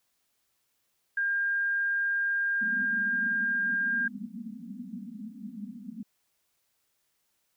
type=tone; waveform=sine; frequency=1606 Hz; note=G6; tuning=41 cents sharp; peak=-25 dBFS; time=1.17-4.08 s; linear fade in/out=5 ms
type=band-pass noise; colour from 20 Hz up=pink; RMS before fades=-41 dBFS; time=2.61-6.03 s; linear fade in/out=5 ms; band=190 to 250 Hz; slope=96 dB/octave
effects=white hiss -75 dBFS RMS until 7.56 s